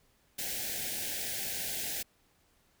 white band-stop noise, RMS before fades -36 dBFS, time 0.38-2.03 s, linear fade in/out 10 ms, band 850 to 1500 Hz, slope 96 dB/octave, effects pink hiss -69 dBFS RMS until 2.8 s

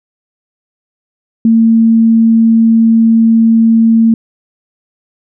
sine tone, 226.4 Hz, A3, 50 cents sharp, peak -4 dBFS, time 1.45-4.14 s, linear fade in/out 2 ms, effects none

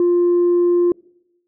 sine tone, 350.2 Hz, F4, 5 cents sharp, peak -10 dBFS, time 0-0.92 s, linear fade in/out 2 ms, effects noise-tail reverb RT60 0.9 s tail -26 dB re dry + tanh soft clip ceiling -10 dBFS

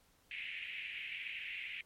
pink band-pass noise, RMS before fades -44 dBFS, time 0.31-1.81 s, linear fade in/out 2 ms, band 2100 to 2800 Hz, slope 48 dB/octave, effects pink hiss -70 dBFS RMS until 1.85 s + MP3 64 kbps

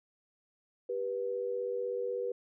sine tone pair together, 392.2 / 488.3 Hz, G4 / B4, +1 / -20 cents, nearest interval major third, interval 379 cents, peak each -37 / -33 dBFS, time 0.89-2.32 s, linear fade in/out 5 ms, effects none

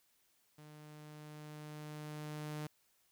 sawtooth tone with level ramp, 151.2 Hz, D#3, 49 cents flat, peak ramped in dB -50 to -36 dBFS, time 0.58-2.67 s, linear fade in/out 5 ms, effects white hiss -74 dBFS RMS until 3.11 s

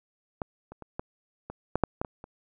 clicks, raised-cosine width 1 ms, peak -17 / -29 / -28 / -18 / -23 / -11 / -7 / -14 / -22 / -28 dBFS, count 10, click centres 0.418 / 0.72 / 0.823 / 0.995 / 1.5 / 1.756 / 1.837 / 2.015 / 2.048 / 2.241 s, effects none

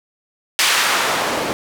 white noise with band-pass filter sweep, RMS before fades -18 dBFS, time 0.59-1.53 s, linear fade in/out 0 ms, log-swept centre 2400 to 360 Hz, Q 0.73, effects none

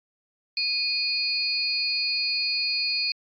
sine tone cluster, 2471 / 4347 / 4795 Hz, D#7 / C#8 / D8, -13 / -35 / +35 cents, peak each -29 / -26 / -29 dBFS, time 0.57-3.12 s, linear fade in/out 2 ms, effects AAC 48 kbps

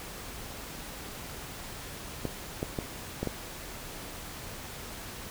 clicks, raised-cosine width 2 ms, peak -17 dBFS, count 5, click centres 2.253 / 2.629 / 2.788 / 3.23 / 3.273 s, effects pink hiss -42 dBFS RMS until 5.3 s

